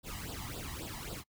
pink noise with flanger, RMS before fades -42 dBFS, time 0.03-1.24 s, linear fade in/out 50 ms, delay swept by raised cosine 0.23 to 1.04 ms, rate 3.7 Hz, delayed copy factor +0.8, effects noise-tail reverb RT60 0.1 s tail -25 dB re dry

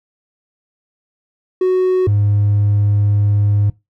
triangle tone pair in turn, 370 / 102.69 Hz, F#4 / G#2, 0 / -19 cents, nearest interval octave + minor seventh, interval 2219 cents, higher first, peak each -8 dBFS, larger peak neither, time 1.61-2.07 / 2.07-3.7 s, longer second, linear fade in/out 5 ms, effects noise-tail reverb RT60 0.2 s tail -22 dB re dry + tanh soft clip ceiling -6 dBFS

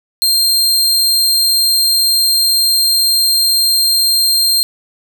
sawtooth tone, 4186 Hz, C8, in tune, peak -7 dBFS, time 0.22-4.63 s, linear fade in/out 0 ms, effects 8-bit

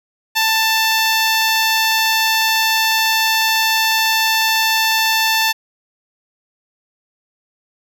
10% pulse tone, 886 Hz, A5, 12 cents sharp, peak -5 dBFS, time 0.35-5.53 s, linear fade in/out 20 ms, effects none

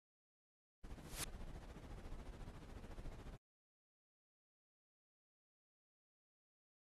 brown noise with tremolo, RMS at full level -49 dBFS, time 0.83-3.37 s, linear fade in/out 20 ms, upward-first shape triangle, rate 14 Hz, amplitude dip 70%
white noise with exponential growth, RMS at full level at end -40 dBFS, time 0.99-1.24 s, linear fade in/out 0 ms, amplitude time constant 54 ms
effects AAC 32 kbps

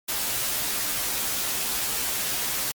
white noise with comb filter, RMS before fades -27 dBFS, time 0.08-2.72 s, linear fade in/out 10 ms, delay 12 ms, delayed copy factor -0.8, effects MP3 96 kbps

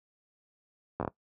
slowing click train, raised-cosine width 1 ms, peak -17 dBFS, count 5, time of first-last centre 1-1.077 s, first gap 12 ms, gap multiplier 1.33, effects noise-tail reverb RT60 0.1 s tail -19 dB re dry + high-pass 80 Hz 12 dB/octave

